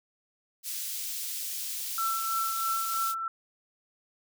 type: high-pass noise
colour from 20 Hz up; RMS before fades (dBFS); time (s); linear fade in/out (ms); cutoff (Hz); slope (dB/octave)
white; -35; 0.63-3.15; 50; 3600; 12
type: tone with tremolo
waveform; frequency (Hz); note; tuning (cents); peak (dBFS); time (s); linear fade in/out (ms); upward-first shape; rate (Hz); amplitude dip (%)
sine; 1338; E6; +25; -26; 1.98-3.28; 2; triangle; 3.1; 50
effects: none